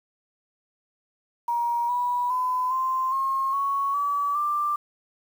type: tone with pitch steps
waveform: sine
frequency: 947 / 977.6 / 1009.1 / 1041.7 / 1075.3 / 1110 / 1145.9 / 1182.9 Hz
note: A#5 / B5 / B5 / C6 / C6 / C#6 / D6 / D6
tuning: +27 / -18 / +37 / -8 / +47 / +2 / -43 / +12 cents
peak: -22 dBFS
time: 1.48-4.76 s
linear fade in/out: 5 ms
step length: 410 ms
effects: 8-bit